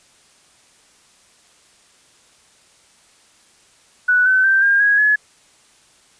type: tone with pitch steps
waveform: sine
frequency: 1480 / 1521.6 / 1564.4 / 1608.4 / 1653.6 / 1700.1 Hz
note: F#6 / F#6 / G6 / G6 / G#6 / G#6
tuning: 0 / +48 / -4 / +44 / -8 / +40 cents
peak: -11 dBFS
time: 4.08-5.16 s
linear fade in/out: 10 ms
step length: 180 ms
effects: white hiss -53 dBFS RMS until 6.19 s + resampled to 22050 Hz